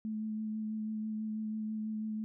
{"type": "tone with vibrato", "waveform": "sine", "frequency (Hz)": 216.6, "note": "A3", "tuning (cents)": -27, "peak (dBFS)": -34, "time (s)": [0.05, 2.24], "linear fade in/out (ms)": 0, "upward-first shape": "sine", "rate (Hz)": 6.1, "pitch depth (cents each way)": 14, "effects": []}